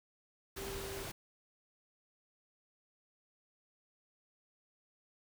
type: tone in noise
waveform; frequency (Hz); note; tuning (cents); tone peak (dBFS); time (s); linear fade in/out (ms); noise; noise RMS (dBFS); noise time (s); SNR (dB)
sine; 392; G4; 0; -44; 0.57-1.04; 10; pink; -44; 0.56-1.12; -3
effects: none